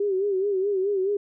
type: tone with vibrato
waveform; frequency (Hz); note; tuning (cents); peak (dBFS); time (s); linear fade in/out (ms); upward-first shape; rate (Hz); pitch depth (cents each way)
sine; 392; G4; 0; -21; 0-1.17; 5; sine; 4.7; 91
effects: none